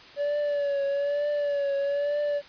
triangle tone with vibrato, 572 Hz, D5, 46 cents flat, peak -22 dBFS, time 0.16-2.42 s, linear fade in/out 50 ms, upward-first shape triangle, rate 1.1 Hz, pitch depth 53 cents each way, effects white hiss -48 dBFS RMS until 2.48 s + resampled to 11025 Hz

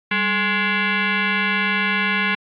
sine tone with frequency modulation, 196 Hz, G3, in tune, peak -17 dBFS, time 0.11-2.35 s, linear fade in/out 5 ms, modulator 627 Hz, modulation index 4.2, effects AAC 64 kbps

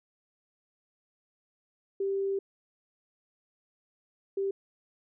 sine tone bursts at uneven times, 392 Hz, G4, in tune, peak -27 dBFS, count 2, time 2-2.39 / 4.37-4.51 s, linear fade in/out 5 ms, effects none

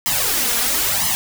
white noise with flanger, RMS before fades -19 dBFS, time 0.06-1.15 s, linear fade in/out 0 ms, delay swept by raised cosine 0.97 to 4.27 ms, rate 1 Hz, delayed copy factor +0.9, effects none

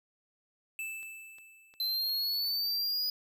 square tone with exponential decay, 2637 Hz, E7, in tune, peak -35 dBFS, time 0.79-2.27 s, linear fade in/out 1 ms, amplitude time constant 320 ms
click train, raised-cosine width 0.2 ms, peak -40 dBFS, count 5, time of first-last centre 1.03-2.448 s, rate 2.82 Hz
square exponential sweep, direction up, 4061 to 4948 Hz, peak -30 dBFS, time 1.8-3.1 s, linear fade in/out 2 ms
effects none

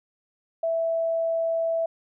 sine tone, 659.3 Hz, E5, in tune, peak -22 dBFS, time 0.63-1.86 s, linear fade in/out 5 ms, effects none

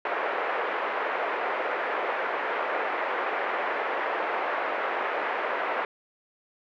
pink band-pass noise, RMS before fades -29 dBFS, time 0.05-5.85 s, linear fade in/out 2 ms, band 450 to 2100 Hz, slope 24 dB/octave, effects none

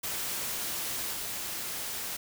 white noise with level steps, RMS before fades -34 / -36 dBFS, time 0.03-2.17 s, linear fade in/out 10 ms, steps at 1.12 s, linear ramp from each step 20 ms, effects none

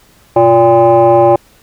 sine tone with frequency modulation, 577 Hz, D5, 31 cents flat, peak -3 dBFS, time 0.36-1.36 s, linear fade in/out 5 ms, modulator 226 Hz, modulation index 1.3, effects tanh soft clip ceiling 0 dBFS + pink hiss -47 dBFS RMS until 1.62 s

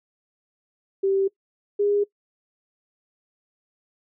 sine tone pair in turn, 389.3 / 408.5 Hz, G4 / G#4, -12 / -29 cents, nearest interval minor second, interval 83 cents, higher second, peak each -18 dBFS, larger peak neither, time 1.03-1.28 / 1.79-2.04 s, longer neither, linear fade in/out 10 ms, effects noise-tail reverb RT60 0.1 s tail -21 dB re dry

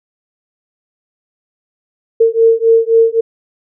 sine beating tone pair, 452.9 / 456.7 Hz, A#4 / A#4, -50 / -36 cents, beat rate 3.8 Hz, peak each -10 dBFS, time 2.2-3.21 s, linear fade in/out 10 ms, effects none

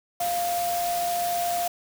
sine tone in noise, 698.5 Hz, F5, in tune, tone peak -24 dBFS, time 0.2-1.68 s, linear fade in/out 5 ms, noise white, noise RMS -33 dBFS, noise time 0.2-1.68 s, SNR +6 dB, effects none

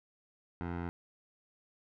15% pulse tone with low-pass filter, 86.4 Hz, F2, 18 cents flat, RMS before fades -38 dBFS, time 0.61-0.89 s, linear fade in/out 0 ms, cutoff 1600 Hz, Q 1.2, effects none

